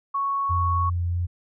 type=tone; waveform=sine; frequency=1108.7 Hz; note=C#6; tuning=in tune; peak=-22 dBFS; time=0.14-0.9 s; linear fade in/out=10 ms
type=tone with vibrato; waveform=sine; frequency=87.31 Hz; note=F2; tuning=in tune; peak=-22 dBFS; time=0.49-1.27 s; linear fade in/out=20 ms; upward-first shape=sine; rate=3.1 Hz; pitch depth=12 cents each way
effects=none